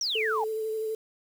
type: exponential sweep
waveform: sine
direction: down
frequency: 5920 to 781 Hz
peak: -26 dBFS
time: 0.01-0.44 s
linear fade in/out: 2 ms
type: tone with vibrato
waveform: sine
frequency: 438 Hz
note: A4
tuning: 8 cents flat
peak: -28 dBFS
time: 0.15-0.95 s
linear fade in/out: 5 ms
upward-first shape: sine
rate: 12 Hz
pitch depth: 19 cents each way
effects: 8-bit